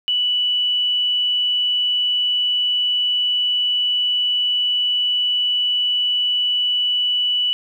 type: tone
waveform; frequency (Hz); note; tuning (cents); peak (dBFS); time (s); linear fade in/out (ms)
sine; 2960; F#7; 0; -16; 0.08-7.53; 0
effects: 9-bit